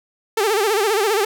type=tone with vibrato; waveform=sawtooth; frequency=418.8 Hz; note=G#4; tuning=15 cents sharp; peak=-12 dBFS; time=0.37-1.25 s; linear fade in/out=5 ms; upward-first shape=sine; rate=15 Hz; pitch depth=140 cents each way; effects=none